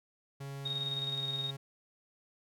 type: tone with pitch glide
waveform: 45% pulse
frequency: 138.59 to 137.16 Hz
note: C#3 to C#3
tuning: 0 to -18 cents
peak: -40 dBFS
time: 0.4-1.57 s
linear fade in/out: 10 ms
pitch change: -18 cents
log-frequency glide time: 0.9-1.31 s
type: tone with tremolo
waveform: sine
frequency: 3730 Hz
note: A#7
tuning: in tune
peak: -32 dBFS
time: 0.65-1.51 s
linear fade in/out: 10 ms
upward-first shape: square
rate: 19 Hz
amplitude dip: 45%
effects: none